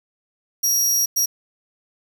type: tone bursts at uneven times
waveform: sawtooth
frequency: 5680 Hz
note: F8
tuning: 28 cents sharp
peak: -14 dBFS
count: 2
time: 0.63-1.06 / 1.16-1.26 s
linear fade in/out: 10 ms
effects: 7-bit